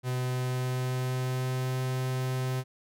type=tone with pitch glide; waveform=45% pulse; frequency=126.6 to 129.11 Hz; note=B2 to C3; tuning=+43 to -23 cents; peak=-28 dBFS; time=0.03-2.64 s; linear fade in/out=50 ms; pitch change=+34 cents; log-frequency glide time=0.19-1.83 s; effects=none